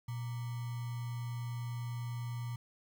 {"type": "tone with sample-and-hold", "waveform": "sine", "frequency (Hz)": 120, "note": "B2", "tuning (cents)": -49, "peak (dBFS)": -36, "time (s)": [0.08, 2.56], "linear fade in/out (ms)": 5, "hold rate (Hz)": 1050, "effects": []}